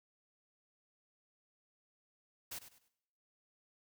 white noise with echo, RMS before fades -44 dBFS, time 2.51-2.59 s, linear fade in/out 10 ms, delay 99 ms, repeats 3, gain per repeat -11 dB, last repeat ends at 2.887 s, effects noise-tail reverb RT60 0.8 s tail -20 dB re dry

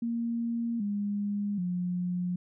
sine tone with pitch steps, 233.1 / 204.1 / 178.71 Hz, A#3 / G#3 / F3, 0 / -30 / +40 cents, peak -28 dBFS, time 0.02-2.36 s, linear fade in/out 5 ms, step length 780 ms, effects none

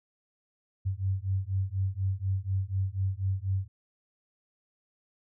sine beating tone pair, 94 / 98.1 Hz, F#2 / G2, +28 / +2 cents, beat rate 4.1 Hz, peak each -30 / -30 dBFS, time 0.85-3.68 s, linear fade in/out 20 ms, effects none

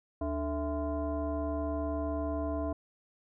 sine tone with frequency modulation, 293.7 Hz, D4, in tune, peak -30 dBFS, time 0.21-2.73 s, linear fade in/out 5 ms, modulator 368 Hz, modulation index 1.4, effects none

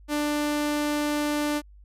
sawtooth tone, 295.9 Hz, D4, 13 cents sharp, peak -20 dBFS, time 0.08-1.62 s, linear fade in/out 50 ms, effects added 50 Hz sine -47 dBFS peak until 1.84 s + resampled to 32000 Hz

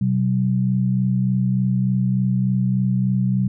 sine tone pair together, 126.62 / 190 Hz, B2 / F#3, +44 / +46 cents, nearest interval perfect fifth, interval 702 cents, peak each -19 dBFS, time 0.01-3.48 s, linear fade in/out 5 ms, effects none

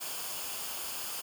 white noise with comb filter, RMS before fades -38 dBFS, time 0-1.22 s, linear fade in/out 20 ms, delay 0.51 ms, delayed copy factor -0.5, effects none

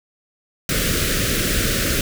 pink band-stop noise, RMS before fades -20 dBFS, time 0.69-2.01 s, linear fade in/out 2 ms, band 590 to 1300 Hz, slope 48 dB/octave, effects none

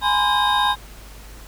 triangle tone cluster, 833 / 976 / 1032 / 1608 / 3715 Hz, G#5 / B5 / C6 / G6 / A#7, +5 / -21 / -24 / +44 / -7 cents, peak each -19 / -24 / -19 / -23 / -21 dBFS, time 0.01-0.76 s, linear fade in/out 50 ms, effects added 50 Hz sine -39 dBFS peak until 1.47 s + pink hiss -44 dBFS RMS until 1.47 s

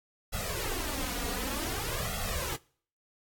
pink noise with flanger, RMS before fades -34 dBFS, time 0.32-2.57 s, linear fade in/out 20 ms, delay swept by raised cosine 1.5 to 4.2 ms, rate 0.54 Hz, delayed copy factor +1, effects noise-tail reverb RT60 0.5 s tail -23 dB re dry + AAC 64 kbps

